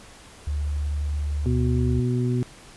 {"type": "tone", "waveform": "sine", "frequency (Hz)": 73.42, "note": "D2", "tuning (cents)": 0, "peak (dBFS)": -23, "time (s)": [0.47, 2], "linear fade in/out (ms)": 5}
{"type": "harmonic tone", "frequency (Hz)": 123.5, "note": "B2", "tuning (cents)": 0, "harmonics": [1, 2, 3], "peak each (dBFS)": [-22, -26, -30], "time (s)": [1.46, 2.43], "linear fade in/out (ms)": 0}
{"effects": ["pink hiss -47 dBFS RMS until 2.76 s", "resampled to 24000 Hz"]}